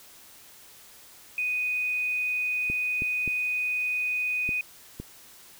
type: tone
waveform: sine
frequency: 2489 Hz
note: D#7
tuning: in tune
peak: -25 dBFS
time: 1.38-4.61 s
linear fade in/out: 2 ms
type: clicks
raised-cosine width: 3 ms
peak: -22 dBFS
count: 5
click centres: 2.7 / 3.021 / 3.277 / 4.491 / 5 s
effects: white hiss -51 dBFS RMS until 5.59 s